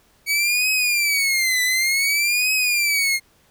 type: tone with vibrato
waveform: sawtooth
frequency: 2252 Hz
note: C#7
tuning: 27 cents sharp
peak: -14 dBFS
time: 0.26-3.2 s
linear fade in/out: 50 ms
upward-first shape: triangle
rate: 0.55 Hz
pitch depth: 220 cents each way
effects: pink hiss -58 dBFS RMS until 3.5 s